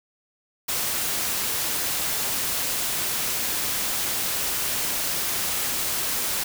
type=noise; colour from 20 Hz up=white; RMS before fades=-26 dBFS; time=0.68-6.44 s; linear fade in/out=10 ms; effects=none